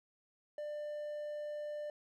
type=tone; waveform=triangle; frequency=595 Hz; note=D5; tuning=22 cents sharp; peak=-37 dBFS; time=0.58-1.9 s; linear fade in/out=2 ms; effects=none